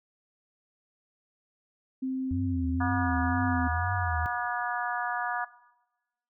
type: tone with pitch glide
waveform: sine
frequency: 261.6 to 256.2 Hz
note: C4 to C4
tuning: 0 to -36 cents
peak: -28 dBFS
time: 2.02-3.68 s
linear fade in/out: 10 ms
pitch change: -36 cents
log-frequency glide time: 3.16-3.54 s
type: tone with vibrato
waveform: sine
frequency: 87.31 Hz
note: F2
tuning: in tune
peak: -29 dBFS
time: 2.31-4.26 s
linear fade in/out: 0 ms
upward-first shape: triangle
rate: 2 Hz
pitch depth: 190 cents each way
type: harmonic tone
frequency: 241.7 Hz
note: B3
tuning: 37 cents flat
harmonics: 3 / 4 / 5 / 6 / 7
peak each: -33 / -34 / -35 / -36 / -36 dBFS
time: 2.8-5.45 s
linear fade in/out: 10 ms
effects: noise-tail reverb RT60 1.0 s tail -18 dB re dry